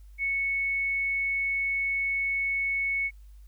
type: tone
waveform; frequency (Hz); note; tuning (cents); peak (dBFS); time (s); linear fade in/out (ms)
sine; 2210; C#7; -6; -25; 0.18-3.11; 50
effects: added 50 Hz sine -46 dBFS peak until 3.47 s + white hiss -69 dBFS RMS until 3.47 s